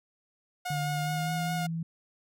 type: tone with vibrato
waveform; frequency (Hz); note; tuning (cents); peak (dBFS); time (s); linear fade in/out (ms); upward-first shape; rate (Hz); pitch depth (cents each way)
sawtooth; 718; F5; +48; -28; 0.65-1.67; 10; sine; 4.8; 18
type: tone with pitch glide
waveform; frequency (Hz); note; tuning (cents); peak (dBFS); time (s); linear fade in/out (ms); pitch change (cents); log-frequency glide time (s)
sine; 149.3 to 164.7; D3 to E3; +29 to -1; -30; 0.7-1.83; 5; +170; 0.92-1.42
effects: none